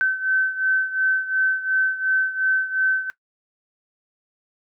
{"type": "beating tone pair", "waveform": "sine", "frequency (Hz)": [1533, 1535.8], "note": ["G6", "G6"], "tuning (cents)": [-39, -36], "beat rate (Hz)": 2.8, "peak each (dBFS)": [-20, -24], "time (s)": [0.01, 3.1], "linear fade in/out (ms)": 0, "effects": ["noise-tail reverb RT60 0.1 s tail -17 dB re dry"]}